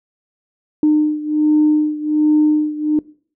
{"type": "beating tone pair", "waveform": "sine", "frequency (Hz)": [303.2, 304.5], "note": ["D#4", "D#4"], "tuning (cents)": [-45, -37], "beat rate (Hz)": 1.3, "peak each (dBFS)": [-13, -16], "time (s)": [0.83, 2.99], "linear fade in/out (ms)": 2, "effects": ["noise-tail reverb RT60 0.5 s tail -22 dB re dry", "tanh soft clip ceiling -5 dBFS"]}